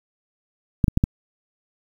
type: clicks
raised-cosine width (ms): 5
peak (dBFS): -4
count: 4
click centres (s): 0.842 / 0.882 / 0.974 / 1.039
effects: 7-bit